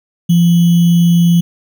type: tone with sample-and-hold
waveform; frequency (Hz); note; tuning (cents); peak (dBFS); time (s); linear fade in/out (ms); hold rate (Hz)
sine; 171.2; F3; -34; -6; 0.29-1.41; 10; 3150
effects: none